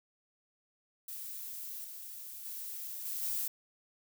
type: noise with level steps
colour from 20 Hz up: violet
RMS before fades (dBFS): -43 / -46 / -42 / -38 / -35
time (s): 1.08-3.48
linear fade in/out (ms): 5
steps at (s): 1.84 / 2.45 / 3.05 / 3.22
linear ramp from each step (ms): 5
effects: none